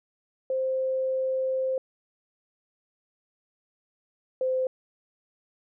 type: tone pair in turn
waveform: sine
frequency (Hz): 523.3 / 517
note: C5 / C5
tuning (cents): 0 / -21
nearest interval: unison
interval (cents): 21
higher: first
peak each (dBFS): -24 / -23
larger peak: second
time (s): 0.5-1.78 / 4.41-4.67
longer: first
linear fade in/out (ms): 2
effects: none